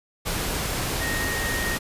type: tone in noise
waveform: sine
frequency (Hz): 1864.7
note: A#6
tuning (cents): 0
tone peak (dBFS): -28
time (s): 1-1.77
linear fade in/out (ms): 20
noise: pink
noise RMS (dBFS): -27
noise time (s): 0.25-1.79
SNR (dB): -4
effects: resampled to 32000 Hz